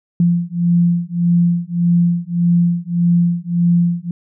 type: beating tone pair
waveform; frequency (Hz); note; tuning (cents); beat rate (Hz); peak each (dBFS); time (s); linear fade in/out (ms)
sine; 171.9 / 173.6; F3 / F3; -27 / -10; 1.7; -15; 0.2-4.11; 2
effects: none